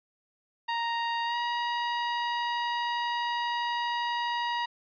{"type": "tone with pitch glide", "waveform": "sawtooth", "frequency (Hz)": [932.3, 952.4], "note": ["A#5", "A#5"], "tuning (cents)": [0, 37], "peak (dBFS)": -24, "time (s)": [0.68, 4.66], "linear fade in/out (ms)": 10, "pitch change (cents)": 37, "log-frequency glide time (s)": [1.25, 1.36], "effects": ["resampled to 11025 Hz"]}